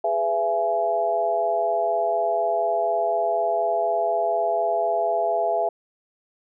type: tone cluster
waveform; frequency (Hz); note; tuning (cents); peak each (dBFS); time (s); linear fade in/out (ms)
sine; 415.9 / 500 / 673 / 837; G#4 / B4 / E5 / G#5; +2 / +21 / +36 / +13; -29 / -30 / -21 / -28; 0.04-5.69; 5
effects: none